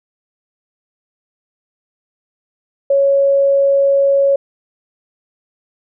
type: tone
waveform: sine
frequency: 554.4 Hz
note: C#5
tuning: in tune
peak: -9 dBFS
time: 2.9-4.36 s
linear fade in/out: 5 ms
effects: none